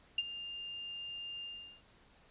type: tone with ADSR envelope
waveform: sine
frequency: 2804 Hz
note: F7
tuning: 6 cents sharp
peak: -27 dBFS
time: 0.18-1.82 s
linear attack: 4 ms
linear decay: 35 ms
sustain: -14 dB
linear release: 390 ms
effects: pink hiss -64 dBFS RMS until 2.3 s + resampled to 8000 Hz